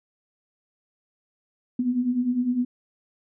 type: beating tone pair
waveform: sine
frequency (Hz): 239.1 / 249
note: A#3 / B3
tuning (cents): +44 / +14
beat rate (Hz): 9.9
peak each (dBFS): -28 / -22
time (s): 1.79-2.65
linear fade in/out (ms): 5
effects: none